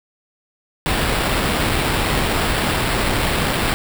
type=noise with sample-and-hold; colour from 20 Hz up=pink; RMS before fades=-19 dBFS; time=0.86-3.74 s; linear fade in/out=0 ms; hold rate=6300 Hz; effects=none